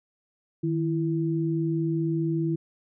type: tone pair together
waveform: sine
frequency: 156.45 / 331.5 Hz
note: D#3 / E4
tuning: +10 / +10 cents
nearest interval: octave + minor second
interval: 1300 cents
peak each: -26 dBFS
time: 0.63-2.56 s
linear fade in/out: 10 ms
effects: none